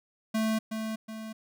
square tone with echo, 220 Hz, A3, in tune, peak -26 dBFS, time 0.34-0.59 s, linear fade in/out 10 ms, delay 370 ms, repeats 2, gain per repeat -6 dB, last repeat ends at 1.33 s, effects none

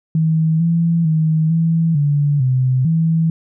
sine tone with pitch steps, 159.8 / 167.5 / 158 / 164.3 / 145 / 129 / 162.8 Hz, D#3 / E3 / D#3 / E3 / D3 / C3 / E3, +47 / +28 / +27 / -5 / -22 / -24 / -21 cents, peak -12 dBFS, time 0.15-3.3 s, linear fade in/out 2 ms, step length 450 ms, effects none

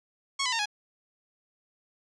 10% pulse tone with pitch steps, 1100 / 1002.9 / 914.4 / 833.6 Hz, C#6 / B5 / A#5 / G#5, -14 / +26 / -34 / +6 cents, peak -18 dBFS, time 0.39-0.658 s, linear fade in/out 10 ms, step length 67 ms, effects resampled to 22050 Hz

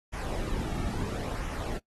brown noise with flanger, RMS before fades -33 dBFS, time 0.12-1.79 s, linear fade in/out 20 ms, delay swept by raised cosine 0.23 to 2.03 ms, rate 0.74 Hz, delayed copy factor -0.5, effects noise-tail reverb RT60 0.1 s tail -20 dB re dry + AAC 32 kbps

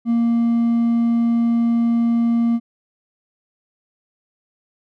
triangle tone with hard clipping, 233.1 Hz, A#3, in tune, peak -15 dBFS, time 0.05-2.6 s, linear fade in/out 50 ms, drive 5 dB, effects none

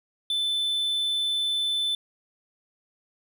triangle tone, 3520 Hz, A7, in tune, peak -22 dBFS, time 0.3-1.95 s, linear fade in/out 2 ms, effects none

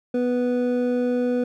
triangle tone pair together, 246.9 / 492.9 Hz, B3 / B4, 0 / -3 cents, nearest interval octave, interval 1197 cents, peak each -20 / -21 dBFS, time 0.14-1.44 s, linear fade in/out 5 ms, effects none

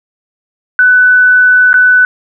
sine tone with dropouts, 1496 Hz, F#6, 19 cents sharp, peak -3 dBFS, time 0.79-2.05 s, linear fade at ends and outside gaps 1 ms, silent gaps 1.731-1.741 s, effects none

